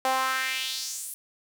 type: tone with high-pass filter sweep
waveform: sawtooth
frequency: 261.6 Hz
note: C4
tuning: in tune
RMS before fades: -29 dBFS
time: 0.05-1.14 s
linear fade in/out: 0 ms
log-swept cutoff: 680 to 11000 Hz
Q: 2.6
effects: none